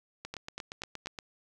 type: two click trains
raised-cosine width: 0.2 ms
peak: -22 / -21 dBFS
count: 9 / 4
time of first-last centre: 0.25-1.188 / 0.34-1.059 s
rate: 8.53 / 4.17 Hz
effects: none